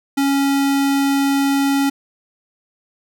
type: tone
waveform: square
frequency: 277.2 Hz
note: C#4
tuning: in tune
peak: -15 dBFS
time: 0.17-1.9 s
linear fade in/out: 10 ms
effects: none